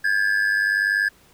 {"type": "ring-modulated tone", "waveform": "triangle", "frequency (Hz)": 1661.2, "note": "G#6", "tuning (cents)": 0, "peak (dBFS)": -13, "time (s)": [0.04, 1.09], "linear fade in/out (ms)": 10, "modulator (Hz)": 50.3, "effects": ["pink hiss -55 dBFS RMS until 1.33 s"]}